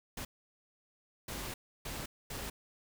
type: noise bursts at uneven times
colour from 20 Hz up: pink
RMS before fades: -41 dBFS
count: 4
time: 0.17-0.25 / 1.28-1.54 / 1.85-2.06 / 2.3-2.5 s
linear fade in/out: 5 ms
effects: none